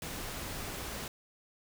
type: noise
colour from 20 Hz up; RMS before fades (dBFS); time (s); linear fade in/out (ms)
pink; -40; 0.02-1.08; 2
effects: none